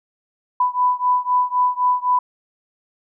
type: beating tone pair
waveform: sine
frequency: 993 / 996.9 Hz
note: B5 / B5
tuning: +9 / +16 cents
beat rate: 3.9 Hz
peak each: -18 / -19 dBFS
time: 0.6-2.19 s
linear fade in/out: 5 ms
effects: none